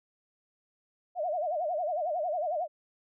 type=tone with vibrato; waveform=sine; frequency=659.3 Hz; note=E5; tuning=in tune; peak=-28 dBFS; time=1.15-2.68 s; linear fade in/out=50 ms; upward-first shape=sine; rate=11 Hz; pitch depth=190 cents each way; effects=none